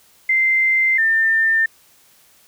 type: tone pair in turn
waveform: sine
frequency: 2082 / 1797.6 Hz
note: C7 / A6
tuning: -9 / +37 cents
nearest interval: minor third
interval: 254 cents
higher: first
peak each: -13 dBFS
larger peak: neither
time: 0.29-0.98 / 0.98-1.66 s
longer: first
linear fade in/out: 5 ms
effects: white hiss -53 dBFS RMS until 2.47 s